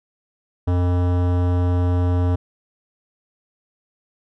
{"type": "tone with hard clipping", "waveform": "sine", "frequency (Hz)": 89, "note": "F2", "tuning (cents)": 33, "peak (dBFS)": -18, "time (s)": [0.67, 2.36], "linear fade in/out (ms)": 10, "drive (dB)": 18, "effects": []}